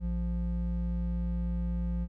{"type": "tone pair together", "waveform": "triangle", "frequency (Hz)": [58.21, 174.61], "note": ["A#1", "F3"], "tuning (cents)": [-2, 0], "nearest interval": "octave + perfect fifth", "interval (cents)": 1902, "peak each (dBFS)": [-28, -30], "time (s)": [0, 2.08], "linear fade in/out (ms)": 50, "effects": []}